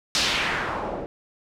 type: noise with low-pass filter sweep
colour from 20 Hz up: white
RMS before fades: -26 dBFS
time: 0.15-1.06 s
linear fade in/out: 0 ms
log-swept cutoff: 5200 to 470 Hz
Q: 1.6
effects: none